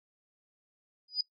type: tone with exponential growth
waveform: sine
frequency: 4945 Hz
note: D#8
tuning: 12 cents flat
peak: -23 dBFS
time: 1.08-1.21 s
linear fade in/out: 5 ms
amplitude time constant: 27 ms
effects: noise-tail reverb RT60 0.1 s tail -18 dB re dry